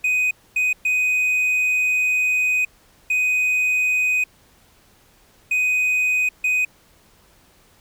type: tone bursts at uneven times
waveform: triangle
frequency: 2500 Hz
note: D#7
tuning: 8 cents sharp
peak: -15 dBFS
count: 6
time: 0.04-0.31 / 0.56-0.73 / 0.85-2.65 / 3.1-4.24 / 5.51-6.29 / 6.44-6.65 s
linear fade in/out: 5 ms
effects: pink hiss -55 dBFS RMS until 7.8 s